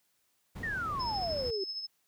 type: noise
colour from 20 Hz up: brown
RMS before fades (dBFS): -38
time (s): 0.55-1.51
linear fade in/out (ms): 10
type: exponential sweep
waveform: sine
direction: down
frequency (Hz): 1900 to 371.3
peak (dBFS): -32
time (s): 0.63-1.64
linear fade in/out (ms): 5
type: tone with tremolo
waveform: sine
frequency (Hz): 5200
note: E8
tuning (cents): -24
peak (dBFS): -33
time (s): 0.99-1.87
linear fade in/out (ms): 20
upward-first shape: triangle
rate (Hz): 13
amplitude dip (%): 60
effects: white hiss -74 dBFS RMS until 2.07 s + high-pass 60 Hz 12 dB/octave